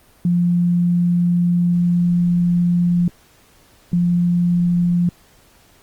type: tone pair in turn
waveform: sine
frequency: 174.61 / 174.61 Hz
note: F3 / F3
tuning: 0 / 0 cents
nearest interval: unison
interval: 0 cents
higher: neither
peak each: -13 dBFS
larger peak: neither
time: 0.25-3.08 / 3.93-5.09 s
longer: first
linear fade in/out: 2 ms
effects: pink hiss -52 dBFS RMS until 5.82 s + Opus 32 kbps